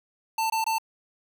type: tone bursts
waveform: square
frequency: 891 Hz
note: A5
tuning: 22 cents sharp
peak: -24 dBFS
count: 3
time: 0.38-0.784 s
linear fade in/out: 5 ms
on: 120 ms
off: 22 ms
effects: 9-bit